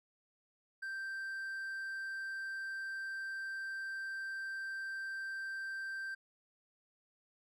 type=tone; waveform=triangle; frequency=1568 Hz; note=G6; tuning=in tune; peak=-37 dBFS; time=0.82-6.15 s; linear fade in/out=10 ms; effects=none